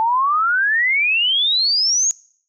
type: exponential sweep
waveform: sine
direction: up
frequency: 870 to 6760 Hz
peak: -14 dBFS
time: 0-2.11 s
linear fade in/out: 0 ms
effects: noise-tail reverb RT60 0.6 s tail -24 dB re dry